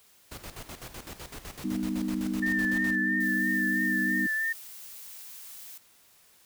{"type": "noise with tremolo", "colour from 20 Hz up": "pink", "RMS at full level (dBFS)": -41, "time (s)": [0.31, 2.96], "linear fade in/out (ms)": 10, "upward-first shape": "square", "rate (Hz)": 7.9, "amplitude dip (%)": 70}
{"type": "chord", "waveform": "sine", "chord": "G augmented", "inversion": "none", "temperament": "equal", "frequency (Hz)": [196, 246.9, 311.1], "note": ["G3", "B3", "D#4"], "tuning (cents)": [0, 0, 0], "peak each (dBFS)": -32, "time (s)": [1.64, 4.27], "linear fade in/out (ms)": 5}
{"type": "tone with vibrato", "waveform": "sine", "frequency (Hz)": 1786, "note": "A6", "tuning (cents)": 25, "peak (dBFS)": -26, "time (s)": [2.42, 4.53], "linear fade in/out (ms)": 10, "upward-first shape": "triangle", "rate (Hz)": 3, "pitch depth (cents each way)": 43}
{"type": "noise", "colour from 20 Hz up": "blue", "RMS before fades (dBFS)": -45, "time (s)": [3.2, 5.78], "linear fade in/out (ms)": 5}
{"effects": ["white hiss -60 dBFS RMS until 6.45 s"]}